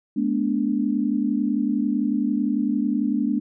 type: tone cluster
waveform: sine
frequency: 212.5 / 243.6 / 290.5 Hz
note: G#3 / B3 / D4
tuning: +40 / -24 / -19 cents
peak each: -24 dBFS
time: 0.16-3.4 s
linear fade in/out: 10 ms
effects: none